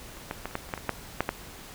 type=clicks; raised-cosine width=0.5 ms; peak=-30 / -16 / -17 / -30 / -14 / -29 / -14 / -22 / -10 / -9 / -11 dBFS; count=11; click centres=0.17 / 0.311 / 0.456 / 0.511 / 0.554 / 0.69 / 0.738 / 0.777 / 0.893 / 1.206 / 1.291 s; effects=pink hiss -45 dBFS RMS until 1.74 s